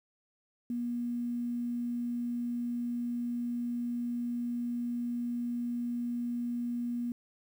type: tone with quantisation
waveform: sine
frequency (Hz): 240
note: B3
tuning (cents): -49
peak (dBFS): -31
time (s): 0.7-7.12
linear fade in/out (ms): 2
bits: 10
effects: none